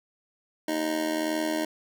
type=tone with amplitude modulation; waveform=25% pulse; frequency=311.1 Hz; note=D#4; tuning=in tune; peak=-19 dBFS; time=0.68-1.65 s; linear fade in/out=5 ms; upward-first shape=sine; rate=82 Hz; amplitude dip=70%; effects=none